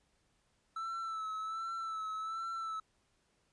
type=tone with vibrato; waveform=triangle; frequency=1318.5 Hz; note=E6; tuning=in tune; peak=-35 dBFS; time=0.76-2.8 s; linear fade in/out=5 ms; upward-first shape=sine; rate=1.3 Hz; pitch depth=38 cents each way; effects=pink hiss -75 dBFS RMS until 3.52 s + resampled to 22050 Hz